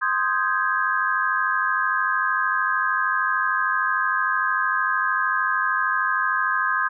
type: chord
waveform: sine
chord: Ab major seventh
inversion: first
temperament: equal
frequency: 1046.5 / 1244.5 / 1568 / 1661.2 Hz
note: C6 / Eb6 / G6 / Ab6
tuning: 0 / 0 / 0 / 0 cents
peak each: -25 dBFS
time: 0.01-6.89 s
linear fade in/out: 20 ms
effects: none